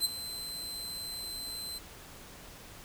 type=tone with ADSR envelope; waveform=sawtooth; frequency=4079 Hz; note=C8; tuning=45 cents flat; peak=-21 dBFS; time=0-1.79 s; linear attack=47 ms; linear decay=23 ms; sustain=-14 dB; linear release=17 ms; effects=pink hiss -50 dBFS RMS until 2.84 s